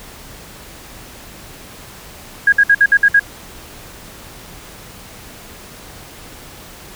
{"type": "tone bursts", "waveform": "sine", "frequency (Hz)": 1640, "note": "G#6", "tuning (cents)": -22, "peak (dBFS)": -6, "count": 7, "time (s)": [2.47, 3.196], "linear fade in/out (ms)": 5, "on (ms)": 54, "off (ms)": 58, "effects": ["pink hiss -37 dBFS RMS until 6.95 s"]}